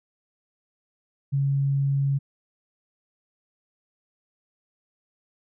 sine tone, 138.7 Hz, C#3, 1 cent sharp, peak -20 dBFS, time 1.32-2.19 s, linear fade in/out 20 ms, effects none

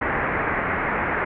white low-pass noise, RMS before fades -24 dBFS, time 0.01-1.25 s, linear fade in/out 10 ms, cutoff 2100 Hz, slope 48 dB/octave, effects none

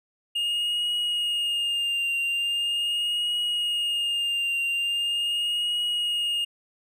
triangle tone with vibrato, 2835 Hz, F7, 25 cents sharp, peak -22 dBFS, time 0.35-6.45 s, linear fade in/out 10 ms, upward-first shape triangle, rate 0.41 Hz, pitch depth 39 cents each way, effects none

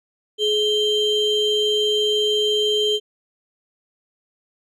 triangle ring-modulated tone, 1783 Hz, A6, 22 cents sharp, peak -12 dBFS, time 0.38-3 s, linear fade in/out 50 ms, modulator 1360 Hz, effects none

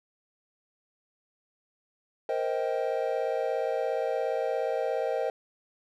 triangle chord, C minor seventh, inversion third, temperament equal with one note detuned, 466.2 / 523.3 / 631.3 / 784 Hz, Bb4 / C5 / Eb5 / G5, 0 / 0 / +25 / 0 cents, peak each -30 / -29 / -30 / -33 dBFS, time 2.29-5.3 s, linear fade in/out 2 ms, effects none

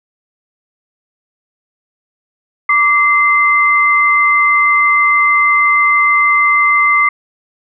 sine tone pair together, 1164.7 / 2071 Hz, D6 / C7, -15 / -18 cents, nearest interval minor seventh, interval 997 cents, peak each -11 / -10 dBFS, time 2.69-7.09 s, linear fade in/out 5 ms, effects none

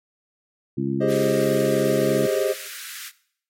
harmonic tone, 68.1 Hz, C#2, 30 cents flat, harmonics 2 / 3 / 4 / 5, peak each -27 / -27 / -27 / -27 dBFS, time 0.77-2.27 s, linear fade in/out 10 ms
triangle chord, Ab major seventh, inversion third, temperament equal with one note detuned, 392 / 415.3 / 528.4 / 622.3 Hz, G4 / Ab4 / C5 / Eb5, 0 / 0 / +17 / 0 cents, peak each -23 dBFS, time 1-2.54 s, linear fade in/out 20 ms
pink high-pass noise, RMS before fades -36 dBFS, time 1.07-3.12 s, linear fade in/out 50 ms, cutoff 1400 Hz, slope 48 dB/octave
effects noise-tail reverb RT60 0.6 s tail -18 dB re dry + MP3 64 kbps

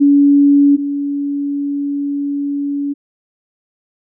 sine tone pair in turn, 284.1 / 284.1 Hz, C#4 / C#4, +43 / +43 cents, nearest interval unison, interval 0 cents, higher neither, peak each -6 / -16 dBFS, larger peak first, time 0-0.77 / 0.77-2.94 s, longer second, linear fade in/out 20 ms, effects none

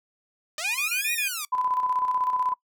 5% pulse linear two-way sweep, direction up then down, 587.3 to 1920 to 1135 Hz, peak -18 dBFS, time 0.58-1.45 s, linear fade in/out 2 ms, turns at 1.13 s
sine tone bursts, 2460 Hz, D#7, 20 cents flat, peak -23 dBFS, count 5, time 0.64-1.286 s, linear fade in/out 10 ms, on 110 ms, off 24 ms
sine tone with tremolo, 1005 Hz, B5, 30 cents sharp, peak -21 dBFS, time 1.52-2.54 s, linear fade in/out 10 ms, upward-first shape square, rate 16 Hz, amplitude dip 50%
effects noise-tail reverb RT60 0.1 s tail -21 dB re dry

